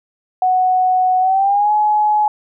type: tone with pitch glide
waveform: sine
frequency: 740 to 845.1 Hz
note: F#5 to G#5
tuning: 0 to +30 cents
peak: -11 dBFS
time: 0.42-2.28 s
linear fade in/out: 2 ms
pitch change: +230 cents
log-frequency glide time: 1.2-1.72 s
effects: none